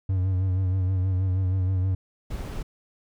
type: tone with vibrato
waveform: triangle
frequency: 93.4 Hz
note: F#2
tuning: 17 cents sharp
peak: -19 dBFS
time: 0.09-1.95 s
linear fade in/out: 5 ms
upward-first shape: sine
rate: 6.3 Hz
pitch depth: 45 cents each way
type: noise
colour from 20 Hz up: brown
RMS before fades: -32 dBFS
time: 2.3-2.63 s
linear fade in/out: 10 ms
effects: none